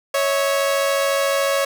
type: tone pair together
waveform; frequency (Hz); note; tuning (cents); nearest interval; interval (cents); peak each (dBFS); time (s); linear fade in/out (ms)
sawtooth; 554.4 / 648.4; C#5 / E5; 0 / -29; minor third; 271; -14 / -21; 0.14-1.65; 5
effects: none